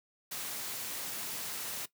white noise, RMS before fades -39 dBFS, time 0.31-1.86 s, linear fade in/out 10 ms, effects noise-tail reverb RT60 0.1 s tail -17 dB re dry + high-pass 100 Hz 12 dB/octave

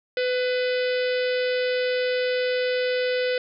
harmonic tone with a mistuned harmonic, 502 Hz, B4, 28 cents sharp, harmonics 1 / 3 / 4 / 5 / 6 / 7 / 8 / 9 / 10, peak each -22 / -32 / -34 / -36 / -38 / -39 / -40 / -41 / -42 dBFS, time 0.17-3.38 s, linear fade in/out 2 ms, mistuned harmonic 3, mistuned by -20 cents, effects none

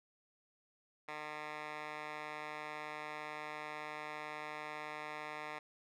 10% pulse tone with band-pass filter, 151.5 Hz, D#3, 46 cents flat, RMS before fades -45 dBFS, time 1.08-5.59 s, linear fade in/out 5 ms, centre 1600 Hz, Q 1.8, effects none

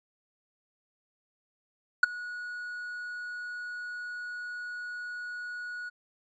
triangle tone with ADSR envelope, 1459 Hz, F#6, 25 cents flat, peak -11 dBFS, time 2.03-5.9 s, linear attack 4 ms, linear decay 14 ms, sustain -23 dB, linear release 19 ms, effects resampled to 16000 Hz

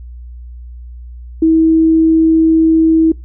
sine tone, 322.5 Hz, E4, 38 cents flat, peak -6 dBFS, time 1.42-3.12 s, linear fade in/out 5 ms, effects noise-tail reverb RT60 0.2 s tail -23 dB re dry + added 60 Hz sine -28 dBFS peak until 3.24 s

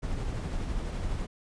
brown noise with tremolo, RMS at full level -31 dBFS, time 0.02-1.27 s, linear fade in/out 20 ms, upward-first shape sine, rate 12 Hz, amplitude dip 25%, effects resampled to 22050 Hz

